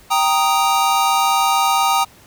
square chord, Eb major, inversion first, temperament equal, 784 / 932.3 / 1244.5 Hz, G5 / Bb5 / Eb6, 0 / 0 / 0 cents, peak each -19 dBFS, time 0.1-2.05 s, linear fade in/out 20 ms, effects pink hiss -47 dBFS RMS until 2.26 s

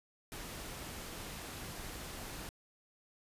pink noise, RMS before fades -45 dBFS, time 0.32-2.49 s, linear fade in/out 0 ms, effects resampled to 32000 Hz

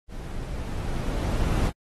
brown noise with level ramp, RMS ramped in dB -36 to -21 dBFS, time 0.08-1.72 s, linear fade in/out 50 ms, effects AAC 32 kbps

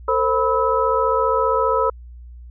sine tone cluster, 453 / 528 / 988 / 1295 Hz, A#4 / C5 / B5 / E6, -50 / +16 / 0 / -31 cents, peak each -21 dBFS, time 0.08-1.9 s, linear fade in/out 5 ms, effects added 60 Hz sine -36 dBFS peak until 2.5 s

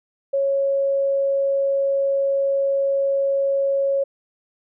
sine tone, 551 Hz, C#5, 11 cents flat, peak -17 dBFS, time 0.33-4.04 s, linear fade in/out 10 ms, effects none

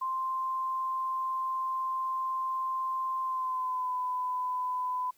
sine tone with pitch glide, 1046 to 1004 Hz, C6 to B5, -1 to +28 cents, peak -29 dBFS, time 0.01-5.11 s, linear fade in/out 10 ms, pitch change -71 cents, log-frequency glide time 3.22-3.94 s, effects white hiss -66 dBFS RMS until 5.17 s

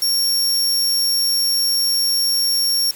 sawtooth tone, 5520 Hz, F8, 21 cents flat, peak -13 dBFS, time 0.02-2.91 s, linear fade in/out 2 ms, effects white hiss -39 dBFS RMS until 2.95 s

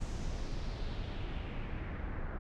brown noise with low-pass filter sweep, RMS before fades -38 dBFS, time 0-2.39 s, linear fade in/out 20 ms, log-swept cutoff 7300 to 1500 Hz, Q 2.3, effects none

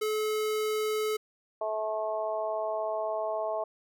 square tone, 430 Hz, A4, 40 cents flat, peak -28 dBFS, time 0.01-1.17 s, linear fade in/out 10 ms
harmonic tone, 216.6 Hz, A3, 27 cents flat, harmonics 2 / 3 / 4 / 5, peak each -38 / -30 / -37 / -39 dBFS, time 1.61-3.64 s, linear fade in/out 5 ms
effects none

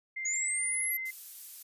sine tone with pitch glide, 2093 to 2068 Hz, C7 to C7, 0 to -21 cents, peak -34 dBFS, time 0.16-1.11 s, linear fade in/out 10 ms, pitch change -21 cents, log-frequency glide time 0.47-0.67 s
sine exponential sweep, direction up, 6690 to 11840 Hz, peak -30 dBFS, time 0.25-0.97 s, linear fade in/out 5 ms
violet noise, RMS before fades -43 dBFS, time 1.05-1.63 s, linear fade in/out 10 ms
effects resampled to 32000 Hz

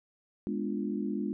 sine chord, G# diminished seventh, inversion none, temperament equal, 207.7 / 246.9 / 293.7 / 349.2 Hz, G#3 / B3 / D4 / F4, 0 / 0 / 0 / 0 cents, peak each -33 / -37 / -36 / -38 dBFS, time 0.47-1.33 s, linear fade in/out 0 ms, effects none

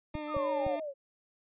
20% pulse tone with vibrato, 301.2 Hz, D4, 44 cents sharp, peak -32 dBFS, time 0.14-0.8 s, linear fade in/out 5 ms, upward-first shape sine, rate 6.2 Hz, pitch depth 22 cents each way
clicks, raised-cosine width 5 ms, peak -26 dBFS, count 3, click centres 0.153 / 0.367 / 0.666 s
sine exponential sweep, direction down, 1313 to 533 Hz, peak -35 dBFS, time 0.27-0.94 s, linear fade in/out 50 ms
sine tone, 554.4 Hz, C#5, in tune, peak -30 dBFS, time 0.34-0.76 s, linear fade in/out 5 ms
effects resampled to 8000 Hz

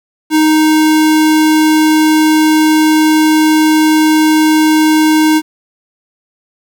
square tone, 311.1 Hz, D#4, in tune, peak -7 dBFS, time 0.3-5.42 s, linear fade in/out 50 ms, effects 7-bit

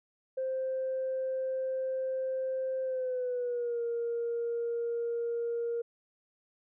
sine tone with pitch glide, 523.3 to 468.9 Hz, C5 to A#4, 0 to +10 cents, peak -29 dBFS, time 0.37-5.82 s, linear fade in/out 10 ms, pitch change -190 cents, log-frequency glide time 2.83-3.82 s, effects tanh soft clip ceiling -26 dBFS

